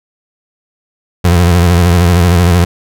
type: tone with vibrato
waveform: 30% pulse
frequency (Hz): 87.31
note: F2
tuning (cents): 0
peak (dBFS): -3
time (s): 1.24-2.65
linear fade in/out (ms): 10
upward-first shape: sine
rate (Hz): 13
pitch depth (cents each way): 74
effects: none